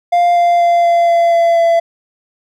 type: tone with pitch steps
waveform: triangle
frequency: 699 / 694.6 / 690.2 / 685.8 / 681.5 / 677.1 / 672.9 Hz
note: F5 / F5 / F5 / F5 / F5 / E5 / E5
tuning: +1 / -10 / -21 / -32 / -43 / +46 / +35 cents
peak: -6 dBFS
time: 0.12-1.8 s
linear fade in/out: 10 ms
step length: 240 ms
effects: none